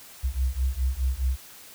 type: beating tone pair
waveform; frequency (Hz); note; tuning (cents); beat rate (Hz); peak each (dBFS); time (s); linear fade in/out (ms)
sine; 62.5 / 67.3; B1 / C2; +21 / +49; 4.8; -26; 0.23-1.37; 20
effects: white hiss -47 dBFS RMS until 1.74 s